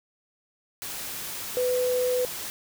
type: tone in noise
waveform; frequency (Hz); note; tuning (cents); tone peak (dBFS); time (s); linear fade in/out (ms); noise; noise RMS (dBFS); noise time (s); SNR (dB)
sine; 500; B4; +21; -22; 1.57-2.25; 0; white; -35; 0.82-2.5; +10
effects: none